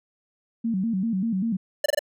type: tone with vibrato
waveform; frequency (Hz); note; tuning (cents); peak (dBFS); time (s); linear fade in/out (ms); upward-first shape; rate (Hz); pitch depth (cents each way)
sine; 207.7; G#3; 0; -22; 0.64-1.57; 10; square; 5.1; 170
type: tone bursts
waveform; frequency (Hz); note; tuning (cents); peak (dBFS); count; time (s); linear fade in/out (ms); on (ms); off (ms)
square; 589; D5; +5; -19; 4; 1.84-1.992; 5; 20; 24
effects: none